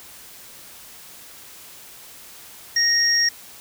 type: tone pair together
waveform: sine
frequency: 1864.7 / 5588 Hz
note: A#6 / F8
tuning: 0 / 0 cents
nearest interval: octave + perfect fifth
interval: 1900 cents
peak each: -21 / -17 dBFS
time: 2.76-3.29 s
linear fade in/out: 5 ms
effects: white hiss -43 dBFS RMS until 3.6 s